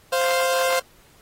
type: tone pair together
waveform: sawtooth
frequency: 523.3 / 698.5 Hz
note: C5 / F5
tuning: 0 / 0 cents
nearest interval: perfect fourth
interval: 500 cents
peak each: -16 / -21 dBFS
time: 0.12-0.8 s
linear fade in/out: 10 ms
effects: pink hiss -55 dBFS RMS until 1.21 s + AAC 48 kbps